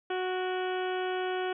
harmonic tone with a mistuned harmonic, 368.9 Hz, F#4, 5 cents flat, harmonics 1 / 2 / 3 / 4 / 5 / 6 / 7 / 8 / 9, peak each -31 / -35 / -43 / -39 / -45 / -47 / -49 / -45 / -49 dBFS, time 0.1-1.53 s, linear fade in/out 5 ms, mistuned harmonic 6, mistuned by +66 cents, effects none

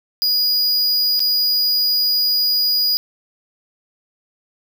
square tone with dropouts, 4904 Hz, D#8, 26 cents flat, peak -15 dBFS, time 0.22-2.97 s, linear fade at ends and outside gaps 0 ms, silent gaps 1.194-1.203 s, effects 9-bit

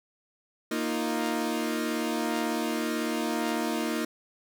sawtooth chord, Bb suspended fourth, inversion none, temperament equal, 233.1 / 311.1 / 349.2 Hz, Bb3 / Eb4 / F4, 0 / 0 / 0 cents, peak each -27 / -27 / -30 dBFS, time 0.71-4.05 s, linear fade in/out 5 ms, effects none

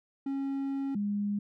triangle / sine tone pair in turn, 273.9 / 204.5 Hz, C#4 / G#3, -21 / -26 cents, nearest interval perfect fourth, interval 505 cents, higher first, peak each -28 dBFS, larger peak neither, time 0.26-0.95 / 0.95-1.39 s, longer first, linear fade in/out 5 ms, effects none

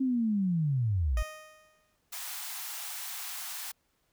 sine linear sweep, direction down, 269.5 to 46.25 Hz, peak -25 dBFS, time 0-1.23 s, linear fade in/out 10 ms
15% pulse tone with exponential decay, 620 Hz, D#5, 6 cents flat, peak -29 dBFS, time 1.17-1.96 s, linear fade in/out 2 ms, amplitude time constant 170 ms
white high-pass noise, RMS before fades -39 dBFS, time 2.12-3.72 s, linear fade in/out 10 ms, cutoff 680 Hz, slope 96 dB/octave
effects pink hiss -74 dBFS RMS until 4.12 s

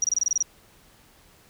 sine tone bursts, 5760 Hz, F#8, 47 cents flat, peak -19 dBFS, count 9, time 0.02-0.426 s, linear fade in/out 2 ms, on 22 ms, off 26 ms, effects pink hiss -56 dBFS RMS until 1.49 s

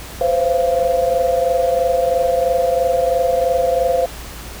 sine tone cluster, 508 / 531 / 687 Hz, B4 / C5 / F5, +49 / +25 / -29 cents, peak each -18 dBFS, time 0.21-4.06 s, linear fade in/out 2 ms, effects added 58 Hz sine -34 dBFS peak until 4.6 s + pink hiss -34 dBFS RMS until 4.6 s

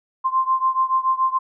sine beating tone pair, 1046.5 / 1053.5 Hz, C6 / C6, 0 / +12 cents, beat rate 7 Hz, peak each -19 / -21 dBFS, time 0.24-1.39 s, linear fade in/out 20 ms, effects none

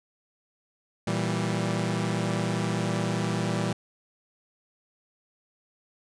sawtooth chord, E diminished, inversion second, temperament equal with one note detuned, 116.54 / 164.81 / 194.76 Hz, Bb2 / E3 / G3, 0 / 0 / -11 cents, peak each -26 dBFS, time 1.07-3.73 s, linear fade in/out 5 ms, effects resampled to 22050 Hz

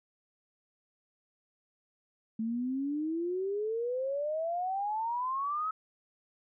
sine exponential sweep, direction up, 218.6 to 1298 Hz, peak -30 dBFS, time 2.39-5.71 s, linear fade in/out 5 ms, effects none

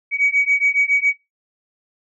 sine beating tone pair, 2259 / 2266.2 Hz, C#7 / C#7, +32 / +38 cents, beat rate 7.2 Hz, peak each -17 dBFS, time 0.11-1.14 s, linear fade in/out 50 ms, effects noise-tail reverb RT60 0.2 s tail -19 dB re dry + tanh soft clip ceiling -7 dBFS

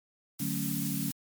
blue noise, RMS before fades -37 dBFS, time 0.39-1.12 s, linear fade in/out 5 ms
sine chord, D major seventh, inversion none, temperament equal, 146.83 / 185 / 220 / 277.2 Hz, D3 / F#3 / A3 / C#4, 0 / 0 / 0 / 0 cents, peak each -36 dBFS, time 0.4-1.11 s, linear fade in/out 5 ms
effects MP3 96 kbps

